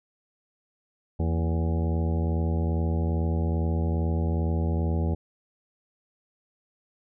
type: harmonic tone with a mistuned harmonic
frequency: 82.4 Hz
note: E2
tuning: in tune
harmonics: 1 / 2 / 3 / 4 / 5 / 6 / 7 / 9 / 10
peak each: -24 / -30 / -34 / -36 / -38 / -40 / -41 / -43 / -44 dBFS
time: 1.19-5.15 s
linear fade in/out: 10 ms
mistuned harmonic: 3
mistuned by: -93 cents
effects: none